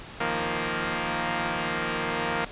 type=chord; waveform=5% pulse; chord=Eb suspended second; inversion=none; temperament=equal; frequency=155.56 / 174.61 / 233.1 Hz; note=Eb3 / F3 / Bb3; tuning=0 / 0 / 0 cents; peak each=-21 / -20 / -18 dBFS; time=0.2-2.45 s; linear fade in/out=5 ms; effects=pink hiss -42 dBFS RMS until 2.51 s + resampled to 8000 Hz